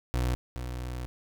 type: tone pair in turn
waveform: 30% pulse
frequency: 61.74 / 61.74 Hz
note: B1 / B1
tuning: 0 / 0 cents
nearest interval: unison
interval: 0 cents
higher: neither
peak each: -23 / -31 dBFS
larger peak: first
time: 0.14-0.35 / 0.56-1.06 s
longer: second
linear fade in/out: 0 ms
effects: none